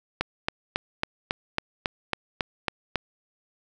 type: click train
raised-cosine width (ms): 0.3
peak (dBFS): -8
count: 11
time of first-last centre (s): 0.21-2.957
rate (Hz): 3.64
effects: none